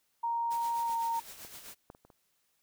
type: tone with pitch glide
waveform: sine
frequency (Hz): 932.3 to 922.1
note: A#5 to A#5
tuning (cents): 0 to -19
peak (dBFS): -29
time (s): 0.23-1.2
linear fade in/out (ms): 10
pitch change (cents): -19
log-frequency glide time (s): 0.84-0.93
type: noise with tremolo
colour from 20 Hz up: white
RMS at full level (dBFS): -46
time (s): 0.5-1.75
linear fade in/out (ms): 20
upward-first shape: sine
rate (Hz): 7.8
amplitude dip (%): 55
type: clicks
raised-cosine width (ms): 1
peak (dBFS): -39 / -35 / -32 / -42 / -42 / -42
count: 6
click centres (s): 0.897 / 1.449 / 1.901 / 1.949 / 2.05 / 2.102
effects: white hiss -75 dBFS RMS until 2.62 s